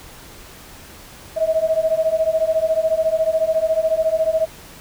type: beating tone pair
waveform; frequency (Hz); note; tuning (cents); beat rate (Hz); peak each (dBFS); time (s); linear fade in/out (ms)
sine; 633 / 647; D#5 / E5; +30 / -32; 14; -19 / -18; 1.36-4.46; 20
effects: pink hiss -41 dBFS RMS until 4.8 s

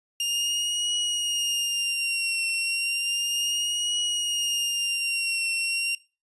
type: tone with vibrato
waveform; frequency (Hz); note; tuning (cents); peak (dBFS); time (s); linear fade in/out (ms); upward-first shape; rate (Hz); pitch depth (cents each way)
sawtooth; 2810; F7; +10; -21; 0.2-5.95; 2; triangle; 0.33; 60
effects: noise-tail reverb RT60 0.3 s tail -20 dB re dry + resampled to 24000 Hz

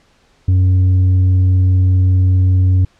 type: tone with tanh clipping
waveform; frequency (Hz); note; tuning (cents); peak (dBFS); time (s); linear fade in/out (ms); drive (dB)
triangle; 92.5; F#2; 0; -9; 0.48-2.85; 5; 8
effects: pink hiss -54 dBFS RMS until 2.99 s + low-pass 6000 Hz 12 dB/octave

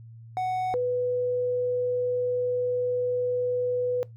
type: tone pair in turn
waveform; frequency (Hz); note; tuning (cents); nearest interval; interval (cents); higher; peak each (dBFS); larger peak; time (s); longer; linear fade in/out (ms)
triangle / sine; 742 / 495.2; F#5 / B4; +5 / +5; perfect fifth; 700; first; -23; neither; 0.37-0.74 / 0.74-4.03; second; 0
effects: noise-tail reverb RT60 0.2 s tail -23 dB re dry + added 114 Hz sine -43 dBFS peak until 4.16 s

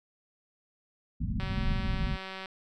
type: low-pass noise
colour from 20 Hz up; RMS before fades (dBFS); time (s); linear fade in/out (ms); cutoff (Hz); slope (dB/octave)
pink; -30; 1.2-2.17; 20; 250; 96
type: click train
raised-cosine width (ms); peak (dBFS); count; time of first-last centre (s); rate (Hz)
0.3; -24; 202; 1.4-2.458; 190
effects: none

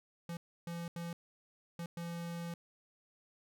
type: tone bursts at uneven times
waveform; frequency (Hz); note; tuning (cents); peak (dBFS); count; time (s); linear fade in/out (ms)
square; 170.2; F3; -44; -40; 5; 0.29-0.37 / 0.67-0.88 / 0.96-1.13 / 1.79-1.86 / 1.97-2.54; 2
effects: none

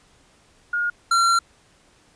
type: tone pair in turn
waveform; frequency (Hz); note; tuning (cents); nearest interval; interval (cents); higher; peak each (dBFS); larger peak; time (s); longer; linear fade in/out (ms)
sine / square; 1428 / 1367.6; F6 / F6; +38 / -37; minor second; 75; first; -20 / -16; second; 0.73-0.9 / 1.11-1.39; second; 5
effects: pink hiss -57 dBFS RMS until 2.15 s + resampled to 22050 Hz

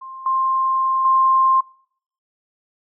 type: tone with level steps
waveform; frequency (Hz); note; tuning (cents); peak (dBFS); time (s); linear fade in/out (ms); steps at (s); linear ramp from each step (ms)
sine; 1055; C6; +14; -32 / -16 / -12; 0.01-1.61; 10; 0.26 / 1.05; 2
effects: noise-tail reverb RT60 0.6 s tail -23 dB re dry

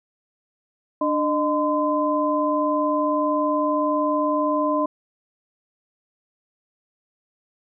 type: tone cluster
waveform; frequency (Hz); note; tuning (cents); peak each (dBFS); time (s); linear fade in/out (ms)
sine; 296.4 / 612 / 1025; D4 / D#5 / C6; +16 / -29 / -36; -23; 1.01-4.86; 5
effects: none

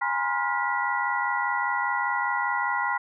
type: tone cluster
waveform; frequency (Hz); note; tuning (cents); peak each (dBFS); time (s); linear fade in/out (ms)
sine; 824 / 957 / 1042 / 1415 / 1953; G#5 / A#5 / C6 / F6 / B6; -14 / +45 / -7 / +22 / -20; -30; 0.01-2.98; 10
effects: none

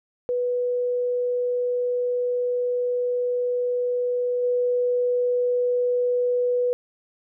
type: tone with level steps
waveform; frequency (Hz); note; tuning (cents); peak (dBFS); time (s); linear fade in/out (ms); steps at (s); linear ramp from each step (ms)
sine; 491.9; B4; -7; -21 / -19; 0.29-6.73; 0; 4.42; 20
effects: none

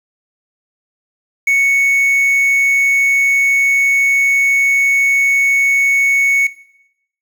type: tone with quantisation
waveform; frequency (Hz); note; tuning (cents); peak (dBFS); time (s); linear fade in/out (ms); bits
triangle; 2217; C#7; 0; -8; 1.47-6.47; 5; 6
effects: noise-tail reverb RT60 0.8 s tail -18 dB re dry

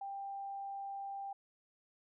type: tone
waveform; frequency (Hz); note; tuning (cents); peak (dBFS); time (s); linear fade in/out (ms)
sine; 791; G5; +15; -40; 0.01-1.33; 5
effects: none

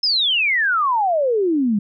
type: exponential sweep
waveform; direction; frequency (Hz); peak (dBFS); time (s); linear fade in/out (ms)
sine; down; 5274 to 196; -15; 0.03-1.79; 5
effects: none

